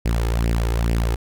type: tone with flanger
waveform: sawtooth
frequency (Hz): 57.3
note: A#1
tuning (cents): -29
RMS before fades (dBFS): -20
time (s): 0.05-1.16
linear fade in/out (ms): 10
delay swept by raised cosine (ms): 0.38 to 2.38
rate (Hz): 2.3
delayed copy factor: +0.65
effects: none